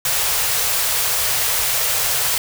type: band-stop noise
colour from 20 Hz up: white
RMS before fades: -19 dBFS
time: 0.05-2.38 s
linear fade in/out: 2 ms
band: 150 to 420 Hz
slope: 48 dB/octave
effects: none